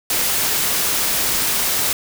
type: noise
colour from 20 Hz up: white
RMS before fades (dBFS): -19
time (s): 0.1-1.93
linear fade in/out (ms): 2
effects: none